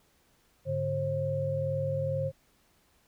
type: tone cluster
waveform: sine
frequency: 102.9 / 145.1 / 534 Hz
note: G#2 / D3 / C5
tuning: -16 / -21 / +35 cents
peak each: -35 / -33 / -30 dBFS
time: 0.65-2.32 s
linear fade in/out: 50 ms
effects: pink hiss -67 dBFS RMS until 3.07 s